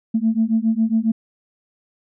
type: beating tone pair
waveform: sine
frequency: 220 / 227.3 Hz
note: A3 / A#3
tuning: 0 / -43 cents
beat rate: 7.3 Hz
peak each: -18 dBFS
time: 0.14-1.12 s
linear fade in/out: 10 ms
effects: tanh soft clip ceiling -8 dBFS